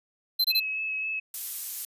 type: tone bursts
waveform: square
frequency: 4094 Hz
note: C8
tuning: 38 cents flat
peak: -21 dBFS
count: 3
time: 0.39-0.601 s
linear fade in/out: 10 ms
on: 55 ms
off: 23 ms
type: tone with vibrato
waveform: sine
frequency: 2582 Hz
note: E7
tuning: 37 cents flat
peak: -28 dBFS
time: 0.5-1.2 s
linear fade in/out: 10 ms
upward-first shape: sine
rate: 3.8 Hz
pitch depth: 15 cents each way
type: noise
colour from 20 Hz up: violet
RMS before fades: -31 dBFS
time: 1.34-1.85 s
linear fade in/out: 2 ms
effects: resampled to 32000 Hz